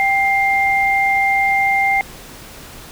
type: tone pair together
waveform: sine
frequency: 785.6 / 2100 Hz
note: G5 / C7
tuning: +4 / +6 cents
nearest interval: octave + perfect fourth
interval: 1702 cents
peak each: -16 / -15 dBFS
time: 0-2.01 s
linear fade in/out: 0 ms
effects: pink hiss -37 dBFS RMS until 2.91 s